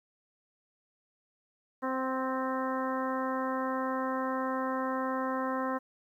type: harmonic tone with a mistuned harmonic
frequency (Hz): 261.6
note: C4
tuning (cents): 0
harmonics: 1 / 2 / 3 / 4 / 5 / 6 / 7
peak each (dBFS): -34 / -35 / -40 / -35 / -40 / -44 / -44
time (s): 1.82-5.79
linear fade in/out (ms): 20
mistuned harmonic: 3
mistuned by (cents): -17
effects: 11-bit